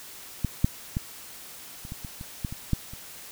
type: clicks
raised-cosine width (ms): 5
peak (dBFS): -12 / -7 / -14 / -28 / -23 / -24 / -26 / -16 / -23 / -10 / -28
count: 11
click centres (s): 0.447 / 0.645 / 0.969 / 1.851 / 1.921 / 2.048 / 2.211 / 2.448 / 2.525 / 2.733 / 2.935
effects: white hiss -44 dBFS RMS until 3.31 s